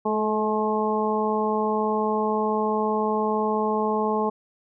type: harmonic tone with a mistuned harmonic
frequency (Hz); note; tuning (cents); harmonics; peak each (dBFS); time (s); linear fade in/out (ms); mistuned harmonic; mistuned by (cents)
214.2; A3; -46; 1 / 2 / 3 / 4 / 5; -27 / -25 / -31 / -27 / -29; 0.05-4.3; 10; 2; +16
effects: none